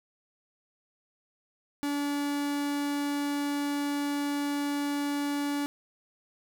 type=tone; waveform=45% pulse; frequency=287.5 Hz; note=D4; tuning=37 cents flat; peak=-28 dBFS; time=1.83-5.66 s; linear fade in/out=0 ms; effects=none